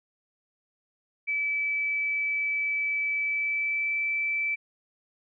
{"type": "tone with pitch glide", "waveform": "sine", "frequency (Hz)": [2304, 2321], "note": ["D7", "D7"], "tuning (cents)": [-34, -21], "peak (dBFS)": -25, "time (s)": [1.27, 4.56], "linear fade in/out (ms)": 20, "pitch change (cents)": 13, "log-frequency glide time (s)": [3.19, 3.96], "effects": []}